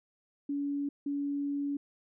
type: tone bursts at uneven times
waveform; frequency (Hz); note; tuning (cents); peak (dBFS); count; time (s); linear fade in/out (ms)
sine; 284.2; C#4; +43; -30; 2; 0.49-0.89 / 1.06-1.77; 5
effects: none